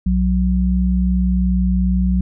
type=tone pair together; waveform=sine; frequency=61.64 / 184.3 Hz; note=B1 / F#3; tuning=-3 / -7 cents; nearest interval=octave + perfect fifth; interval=1896 cents; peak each=-16 dBFS; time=0.06-2.21 s; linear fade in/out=5 ms; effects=none